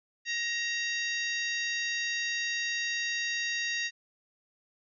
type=harmonic tone with a mistuned harmonic; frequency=940 Hz; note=A#5; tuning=14 cents sharp; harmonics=2 / 3 / 4 / 5 / 6 / 7; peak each=-32 / -36 / -38 / -40 / -42 / -43 dBFS; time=0.25-3.91 s; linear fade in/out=50 ms; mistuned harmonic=3; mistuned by=-45 cents; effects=none